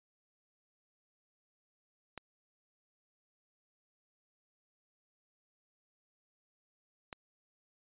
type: clicks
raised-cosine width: 0.3 ms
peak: -26 dBFS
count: 2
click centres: 2.177 / 7.128 s
effects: resampled to 8000 Hz